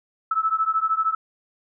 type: beating tone pair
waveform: sine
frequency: 1303 / 1316 Hz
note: E6 / E6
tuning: -20 / -3 cents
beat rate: 13 Hz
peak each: -22 / -23 dBFS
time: 0.31-1.15 s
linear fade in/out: 5 ms
effects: none